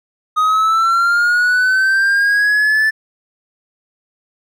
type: linear sweep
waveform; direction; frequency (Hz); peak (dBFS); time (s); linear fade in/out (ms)
triangle; up; 1244.5 to 1760; -9; 0.36-2.91; 20
effects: none